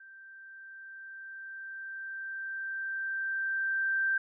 sine tone with level ramp, 1568 Hz, G6, in tune, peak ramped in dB -49 to -25 dBFS, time 0-4.18 s, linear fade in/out 5 ms, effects none

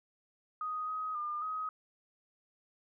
sine tone with pitch steps, 1247 / 1260 / 1205 / 1262 Hz, D#6 / D#6 / D6 / D#6, +3 / +21 / +44 / +24 cents, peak -34 dBFS, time 0.61-1.69 s, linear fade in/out 2 ms, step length 270 ms, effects none

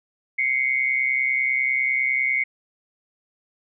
sine tone pair together, 2087 / 2217 Hz, C7 / C#7, -5 / 0 cents, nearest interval minor second, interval 105 cents, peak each -22 dBFS, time 0.38-2.44 s, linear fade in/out 10 ms, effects none

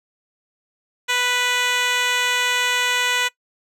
10% pulse tone with band-pass filter, 493.9 Hz, B4, in tune, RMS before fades -20 dBFS, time 1.08-3.29 s, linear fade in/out 20 ms, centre 3500 Hz, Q 0.64, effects noise-tail reverb RT60 0.1 s tail -21 dB re dry

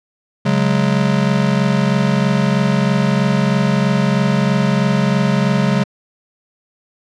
square chord, C# suspended fourth, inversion none, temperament just, 138.59 / 184.79 / 207.9 Hz, C#3 / F#3 / G#3, 0 / -2 / +2 cents, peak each -18 dBFS, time 0.45-5.84 s, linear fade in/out 10 ms, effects low-pass 5000 Hz 12 dB/octave

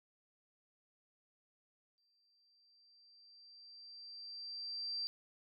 sine tone with exponential growth, 4699 Hz, D8, in tune, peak -36 dBFS, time 1.98-5.07 s, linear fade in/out 0 ms, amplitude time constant 670 ms, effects none

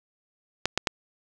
clicks, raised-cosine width 0.2 ms, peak -5 dBFS, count 3, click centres 0.656 / 0.776 / 0.872 s, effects none

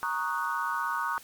sine chord, D# minor seventh, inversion second, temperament equal, 932.3 / 1108.7 / 1244.5 / 1480 Hz, A#5 / C#6 / D#6 / F#6, 0 / 0 / 0 / 0 cents, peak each -33 dBFS, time 0.03-1.18 s, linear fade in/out 0 ms, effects white hiss -51 dBFS RMS until 1.23 s + MP3 96 kbps

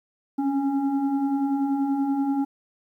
sine tone with frequency modulation, 278.2 Hz, C#4, 6 cents sharp, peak -21 dBFS, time 0.38-2.45 s, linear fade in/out 10 ms, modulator 546 Hz, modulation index 0.64, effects 10-bit

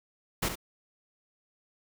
pink noise with echo, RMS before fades -29 dBFS, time 0.42-0.49 s, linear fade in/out 10 ms, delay 66 ms, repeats 1, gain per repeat -8 dB, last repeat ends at 0.556 s, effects none

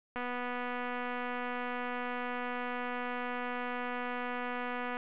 click train, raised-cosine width 0.5 ms, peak -23 dBFS, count 1184, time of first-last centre 0.16-4.969 s, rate 246 Hz, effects resampled to 8000 Hz + 10-bit

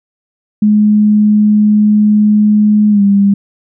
sine tone with pitch glide, 210.5 to 199.72 Hz, G#3 to G3, +24 to +33 cents, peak -5 dBFS, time 0.62-3.34 s, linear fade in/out 5 ms, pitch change -91 cents, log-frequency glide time 2.9-3.02 s, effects none

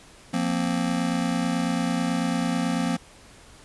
square chord, F suspended fourth, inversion none, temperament just, 174.61 / 232.8 / 261.9 Hz, F3 / Bb3 / C4, 0 / -2 / +2 cents, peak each -28 dBFS, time 0.33-2.97 s, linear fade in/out 10 ms, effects pink hiss -50 dBFS RMS until 3.64 s + resampled to 24000 Hz

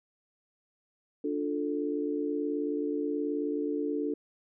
sine chord, D minor, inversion none, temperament just, 293.7 / 352.4 / 440.5 Hz, D4 / F4 / A4, 0 / +16 / +2 cents, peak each -31 / -36 / -33 dBFS, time 1.24-4.14 s, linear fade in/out 5 ms, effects none

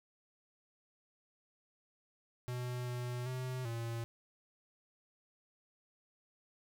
square tone with pitch steps, 123.9 / 123.1 / 128.1 / 115.9 Hz, B2 / B2 / C3 / A#2, +6 / -5 / -36 / -10 cents, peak -38 dBFS, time 2.48-4.04 s, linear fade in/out 0 ms, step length 390 ms, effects none

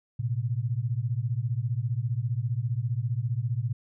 sine beating tone pair, 112.7 / 127.7 Hz, A2 / C3, +42 / -42 cents, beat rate 15 Hz, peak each -28 / -29 dBFS, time 0.19-3.73 s, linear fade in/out 10 ms, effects none

